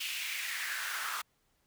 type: noise with high-pass filter sweep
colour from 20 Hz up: pink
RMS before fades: -37 dBFS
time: 0-1.22 s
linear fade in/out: 10 ms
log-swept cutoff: 2800 to 1200 Hz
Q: 3.5
effects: pink hiss -74 dBFS RMS until 1.66 s